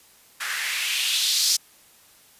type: noise with band-pass filter sweep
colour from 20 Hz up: blue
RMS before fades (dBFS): -24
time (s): 0.4-1.57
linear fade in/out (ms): 10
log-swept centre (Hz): 1500 to 5300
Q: 2.6
effects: white hiss -54 dBFS RMS until 2.39 s + resampled to 32000 Hz